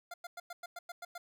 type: tone bursts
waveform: 25% pulse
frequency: 698.5 Hz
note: F5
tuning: in tune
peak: -38 dBFS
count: 9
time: 0.11-1.18 s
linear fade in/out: 5 ms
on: 30 ms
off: 100 ms
effects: none